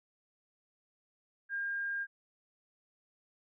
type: tone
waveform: sine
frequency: 1609 Hz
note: G6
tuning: 45 cents sharp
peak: -33 dBFS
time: 1.49-2.07 s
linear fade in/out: 50 ms
effects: none